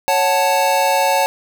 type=chord; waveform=square; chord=F# minor; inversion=second; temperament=equal; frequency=554.4 / 740 / 880 Hz; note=C#5 / F#5 / A5; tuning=0 / 0 / 0 cents; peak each=-19 / -20 / -17 dBFS; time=0.08-1.26 s; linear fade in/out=0 ms; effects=none

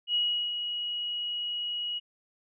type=tone with ADSR envelope; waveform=sine; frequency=2905 Hz; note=F#7; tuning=32 cents flat; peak=-23 dBFS; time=0.07-2 s; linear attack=75 ms; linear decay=370 ms; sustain=-7 dB; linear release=26 ms; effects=none

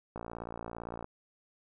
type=click train; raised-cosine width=1 ms; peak=-26 dBFS; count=52; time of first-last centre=0.16-1.044 s; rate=57.7 Hz; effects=none

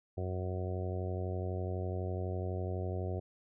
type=harmonic tone; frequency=92 Hz; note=F#2; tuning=9 cents flat; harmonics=1 / 2 / 3 / 4 / 5 / 6 / 7 / 8; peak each=-35 / -45 / -49 / -42 / -45 / -47 / -46 / -49 dBFS; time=0.17-3.2 s; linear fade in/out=10 ms; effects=none

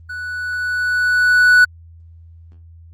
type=tone with level ramp; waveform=triangle; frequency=1480 Hz; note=F#6; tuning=in tune; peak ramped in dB=-24 to -4 dBFS; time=0.09-1.65 s; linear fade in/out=10 ms; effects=added 83 Hz sine -39 dBFS peak until 2.93 s + Opus 24 kbps

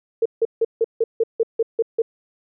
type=tone bursts; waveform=sine; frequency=454.2 Hz; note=A#4; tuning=45 cents flat; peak=-14 dBFS; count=10; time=0.22-2.02 s; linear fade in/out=5 ms; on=36 ms; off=160 ms; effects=none

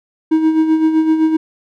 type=tone with tremolo; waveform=triangle; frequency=317 Hz; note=D#4; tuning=32 cents sharp; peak=-6 dBFS; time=0.31-1.37 s; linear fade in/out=10 ms; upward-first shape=sine; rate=7.8 Hz; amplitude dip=55%; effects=none

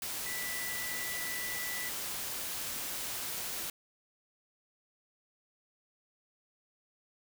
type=tone in noise; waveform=sine; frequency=1975.5 Hz; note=B6; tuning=in tune; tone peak=-39 dBFS; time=0.26-1.89 s; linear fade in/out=2 ms; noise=white; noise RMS=-38 dBFS; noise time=0.02-3.7 s; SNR=-4 dB; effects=none

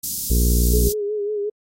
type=band-stop noise; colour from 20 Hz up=white; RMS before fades=-25 dBFS; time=0.03-0.93 s; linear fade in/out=10 ms; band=250 to 4900 Hz; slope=24 dB/octave
type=harmonic tone; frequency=59.5 Hz; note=A#1; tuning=36 cents sharp; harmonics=1 / 2 / 3 / 4 / 5 / 6 / 7 / 8; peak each=-15 / -26 / -26 / -28 / -33 / -34 / -31 / -38 dBFS; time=0.3-0.89 s; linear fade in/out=5 ms
type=tone with vibrato; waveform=sine; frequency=415.7 Hz; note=G#4; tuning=2 cents sharp; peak=-21 dBFS; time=0.73-1.5 s; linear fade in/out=10 ms; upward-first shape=sine; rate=5.5 Hz; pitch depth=50 cents each way
effects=AAC 48 kbps

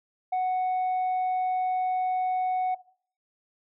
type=tone; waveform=sine; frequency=740 Hz; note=F#5; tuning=in tune; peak=-21 dBFS; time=0.32-2.75 s; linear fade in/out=10 ms; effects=noise-tail reverb RT60 0.5 s tail -19 dB re dry + tanh soft clip ceiling -23 dBFS

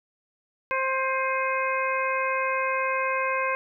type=harmonic tone with a mistuned harmonic; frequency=528 Hz; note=C5; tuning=16 cents sharp; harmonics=1 / 2 / 3 / 4 / 5; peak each=-29 / -27 / -31 / -32 / -32 dBFS; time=0.71-3.55 s; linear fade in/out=0 ms; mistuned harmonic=5; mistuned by=-77 cents; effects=none

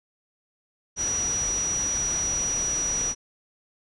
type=tone in noise; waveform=sine; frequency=5830 Hz; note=F#8; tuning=26 cents flat; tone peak=-24 dBFS; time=0.96-3.15 s; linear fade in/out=50 ms; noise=pink; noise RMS=-35 dBFS; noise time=0.96-3.15 s; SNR=+8 dB; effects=resampled to 22050 Hz

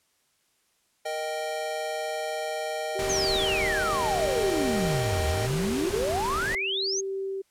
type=chord; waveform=square; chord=Eb major; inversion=second; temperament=equal; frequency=466.2 / 622.3 / 784 Hz; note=Bb4 / Eb5 / G5; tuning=0 / 0 / 0 cents; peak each=-37 / -32 / -35 dBFS; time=1.05-5.47 s; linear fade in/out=10 ms
type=tone with tremolo; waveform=sine; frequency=387.7 Hz; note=G4; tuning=19 cents flat; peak=-28 dBFS; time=2.95-7.42 s; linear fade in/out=10 ms; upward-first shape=sine; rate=0.77 Hz; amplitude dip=55%
type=noise; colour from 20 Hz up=pink; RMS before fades=-33 dBFS; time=2.99-6.55 s; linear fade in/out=2 ms
type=exponential two-way sweep; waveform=sine; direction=down then up; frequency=6645 to 73.8 to 6645 Hz; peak=-26 dBFS; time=3.09-7.01 s; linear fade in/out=10 ms; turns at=5.27 s
effects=white hiss -69 dBFS RMS until 7.5 s + low-pass 11000 Hz 12 dB/octave

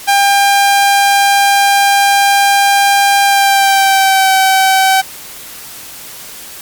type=tone with pitch glide; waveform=sawtooth; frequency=799 to 766.5 Hz; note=G5 to G5; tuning=+33 to -39 cents; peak=-3 dBFS; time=0.07-5.02 s; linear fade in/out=20 ms; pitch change=-72 cents; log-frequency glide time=3.23-4.32 s; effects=white hiss -30 dBFS RMS until 6.61 s + MP3 96 kbps

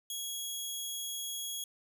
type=tone; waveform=15% pulse; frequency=3322 Hz; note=G#7; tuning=in tune; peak=-29 dBFS; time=0.1-1.64 s; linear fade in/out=2 ms; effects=none

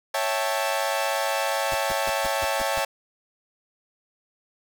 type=chord; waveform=sawtooth; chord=A dominant seventh; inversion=first; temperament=equal; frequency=554.4 / 659.3 / 784 / 880 Hz; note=C#5 / E5 / G5 / A5; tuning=0 / 0 / 0 / 0 cents; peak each=-24 / -25 / -27 / -25 dBFS; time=0.14-2.85 s; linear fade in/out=5 ms
type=noise bursts; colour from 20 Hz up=pink; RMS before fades=-33 dBFS; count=7; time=1.72-2.795 s; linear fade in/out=0 ms; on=25 ms; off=150 ms
effects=none

